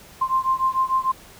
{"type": "beating tone pair", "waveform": "sine", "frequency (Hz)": [1046.5, 1053.2], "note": ["C6", "C6"], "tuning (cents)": [0, 11], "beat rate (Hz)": 6.7, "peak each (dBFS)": [-21, -22], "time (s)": [0.21, 1.12], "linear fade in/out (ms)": 10, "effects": ["pink hiss -46 dBFS RMS until 1.39 s"]}